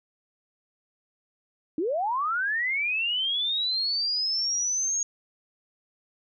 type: linear sweep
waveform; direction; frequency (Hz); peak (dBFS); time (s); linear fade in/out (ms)
sine; up; 288.7 to 6630; -24; 1.78-5.03; 2
effects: none